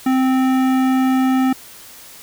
sine tone with hard clipping, 260.7 Hz, C4, 6 cents flat, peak -15 dBFS, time 0.06-1.53 s, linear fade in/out 5 ms, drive 15 dB, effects white hiss -40 dBFS RMS until 2.22 s

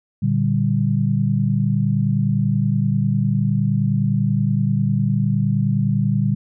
sine chord, G minor, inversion first, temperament equal, 116.54 / 146.83 / 196 Hz, Bb2 / D3 / G3, 0 / 0 / 0 cents, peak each -20 dBFS, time 0.22-6.35 s, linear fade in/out 10 ms, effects none

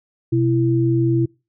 sine tone pair together, 126.22 / 333.3 Hz, B2 / E4, +38 / +19 cents, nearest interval octave + perfect fourth, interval 1681 cents, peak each -17 / -17 dBFS, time 0.32-1.26 s, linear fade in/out 10 ms, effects noise-tail reverb RT60 0.3 s tail -26 dB re dry

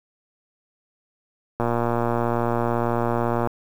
click train, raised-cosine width 1 ms, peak -9 dBFS, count 222, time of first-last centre 1.6-3.473 s, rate 118 Hz, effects 7-bit

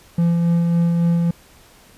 triangle tone with tremolo, 170 Hz, F3, 46 cents flat, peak -11 dBFS, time 0.18-1.31 s, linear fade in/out 5 ms, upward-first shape sine, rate 3.6 Hz, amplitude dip 25%, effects pink hiss -49 dBFS RMS until 1.97 s + resampled to 32000 Hz

